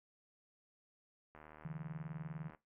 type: click train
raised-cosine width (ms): 0.5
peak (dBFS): -39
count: 93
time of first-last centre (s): 1.35-2.548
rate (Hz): 76.8
type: tone with tremolo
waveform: sine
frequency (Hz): 157.9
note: D#3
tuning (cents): +26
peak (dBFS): -38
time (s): 1.65-2.5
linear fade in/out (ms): 0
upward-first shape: sine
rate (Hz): 20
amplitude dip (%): 100
effects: noise-tail reverb RT60 0.2 s tail -17 dB re dry + low-pass 2000 Hz 12 dB/octave